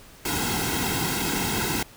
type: noise with comb filter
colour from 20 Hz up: pink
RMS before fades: -26 dBFS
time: 0.25-1.83 s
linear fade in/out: 5 ms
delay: 1.7 ms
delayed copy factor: -0.95
effects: pink hiss -49 dBFS RMS until 1.96 s